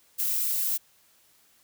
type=noise; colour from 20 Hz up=violet; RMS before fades=-27 dBFS; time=0.18-0.78 s; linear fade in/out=20 ms; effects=white hiss -62 dBFS RMS until 1.63 s